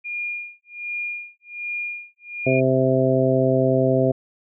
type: tone with tremolo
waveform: sine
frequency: 2420 Hz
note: D#7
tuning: 49 cents flat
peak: -24 dBFS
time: 0.04-2.61 s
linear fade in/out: 20 ms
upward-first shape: sine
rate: 1.3 Hz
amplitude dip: 100%
type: harmonic tone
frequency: 130.9 Hz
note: C3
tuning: 1 cent sharp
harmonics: 1 / 2 / 3 / 4 / 5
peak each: -22 / -22 / -22 / -22 / -22 dBFS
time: 2.46-4.12 s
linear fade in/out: 10 ms
effects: none